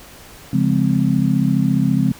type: chord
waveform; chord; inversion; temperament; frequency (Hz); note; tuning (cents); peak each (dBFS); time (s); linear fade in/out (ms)
sine; Db major seventh; none; just; 138.59 / 173.24 / 207.9 / 259.9; Db3 / F3 / Ab3 / C4; 0 / -14 / +2 / -11; -19; 0.53-2.12; 5
effects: pink hiss -41 dBFS RMS until 2.19 s